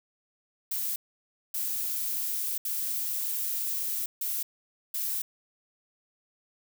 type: noise bursts at uneven times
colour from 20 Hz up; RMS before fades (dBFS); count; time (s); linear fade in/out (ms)
violet; -31; 5; 0.71-0.96 / 1.54-2.58 / 2.65-4.06 / 4.21-4.43 / 4.94-5.22; 5
effects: none